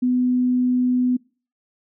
sine tone, 250 Hz, B3, 21 cents sharp, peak -16 dBFS, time 0.02-1.17 s, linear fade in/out 10 ms, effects noise-tail reverb RT60 0.4 s tail -25 dB re dry

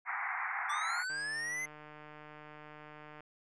white band-pass noise, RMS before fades -37 dBFS, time 0.05-1.05 s, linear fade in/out 50 ms, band 740 to 2200 Hz, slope 96 dB/octave
square linear sweep, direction up, 1149 to 2081 Hz, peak -36 dBFS, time 0.69-1.66 s, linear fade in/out 10 ms
click train, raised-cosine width 0.5 ms, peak -36 dBFS, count 319, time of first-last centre 1.1-3.206 s, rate 151 Hz
effects resampled to 22050 Hz

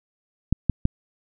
clicks, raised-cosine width 5 ms, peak -6 dBFS, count 3, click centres 0.526 / 0.697 / 0.854 s, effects none

